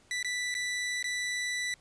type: tone with dropouts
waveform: sawtooth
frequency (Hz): 1975.5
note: B6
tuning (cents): 0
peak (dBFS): -27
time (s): 0.11-1.74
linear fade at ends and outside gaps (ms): 1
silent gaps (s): 0.228-0.246 / 0.542-0.55 / 1.027-1.042
effects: pink hiss -62 dBFS RMS until 1.8 s + resampled to 22050 Hz